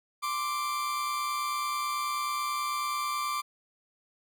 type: tone pair together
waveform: 40% pulse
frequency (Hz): 1045.5 / 1174.7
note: C6 / D6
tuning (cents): -2 / 0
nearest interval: major second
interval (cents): 202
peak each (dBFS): -36 / -29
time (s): 0.22-3.42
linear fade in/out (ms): 20
effects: none